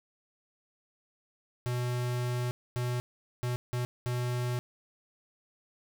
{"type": "tone bursts at uneven times", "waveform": "square", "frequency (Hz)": 123.1, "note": "B2", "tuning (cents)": -5, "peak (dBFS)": -30, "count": 5, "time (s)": [[1.66, 2.51], [2.76, 3], [3.43, 3.56], [3.73, 3.85], [4.06, 4.59]], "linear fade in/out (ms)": 0, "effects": []}